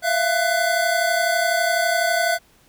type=tone cluster; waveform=square; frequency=665 / 697 / 1495 Hz; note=E5 / F5 / F#6; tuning=+15 / -4 / +17 cents; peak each=-23 / -23 / -23 dBFS; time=0.02-2.39 s; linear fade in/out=50 ms; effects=pink hiss -56 dBFS RMS until 2.68 s